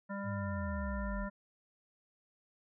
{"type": "harmonic tone", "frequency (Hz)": 199.1, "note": "G3", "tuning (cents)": 27, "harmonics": [1, 3, 5, 7, 9], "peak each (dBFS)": [-39, -44, -46, -47, -49], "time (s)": [0.09, 1.3], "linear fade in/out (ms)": 20}
{"type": "linear sweep", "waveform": "sine", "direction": "down", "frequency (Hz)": [110, 41.55], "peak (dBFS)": -37, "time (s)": [0.23, 1.28], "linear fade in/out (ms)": 50}
{"effects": []}